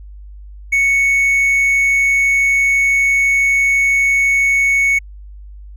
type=tone; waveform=triangle; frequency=2217 Hz; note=C#7; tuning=in tune; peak=-9 dBFS; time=0.72-4.99 s; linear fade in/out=10 ms; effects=added 50 Hz sine -32 dBFS peak until 5.76 s